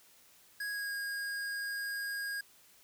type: tone with pitch glide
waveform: square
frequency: 1656 to 1631.3 Hz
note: G#6 to G#6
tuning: -5 to -31 cents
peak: -36 dBFS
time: 0.6-2.41 s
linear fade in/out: 5 ms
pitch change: -26 cents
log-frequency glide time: 0.71-0.94 s
effects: white hiss -62 dBFS RMS until 2.83 s